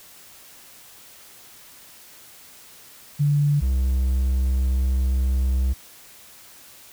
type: tone pair in turn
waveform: sine / triangle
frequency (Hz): 145.2 / 64.68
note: D3 / C2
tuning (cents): -19 / -19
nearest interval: octave + major second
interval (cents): 1400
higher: first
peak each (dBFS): -16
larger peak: neither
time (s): 3.19-3.61 / 3.61-5.74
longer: second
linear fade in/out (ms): 20
effects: white hiss -47 dBFS RMS until 6.92 s